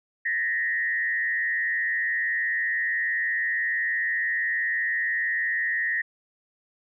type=tone with frequency modulation; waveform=sine; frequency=1864.7 Hz; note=A#6; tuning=in tune; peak=-23 dBFS; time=0.25-6.02 s; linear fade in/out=10 ms; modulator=114 Hz; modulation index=0.86; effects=none